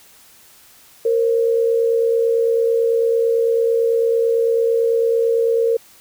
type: tone pair together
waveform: sine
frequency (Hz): 461 / 530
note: A#4 / C5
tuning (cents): -19 / +22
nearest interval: major second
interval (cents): 241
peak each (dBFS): -14 / -23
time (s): 1.05-5.77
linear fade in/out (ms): 5
effects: white hiss -48 dBFS RMS until 6 s